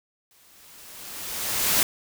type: noise with exponential growth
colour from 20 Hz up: white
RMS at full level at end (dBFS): -19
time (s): 0.31-1.83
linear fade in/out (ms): 1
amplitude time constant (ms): 330
effects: none